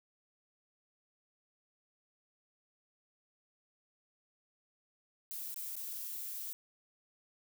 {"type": "noise with dropouts", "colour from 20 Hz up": "violet", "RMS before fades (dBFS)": -42, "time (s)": [5.31, 6.53], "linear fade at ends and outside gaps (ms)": 0, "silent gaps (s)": [[5.543, 5.561], [5.755, 5.765]], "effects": []}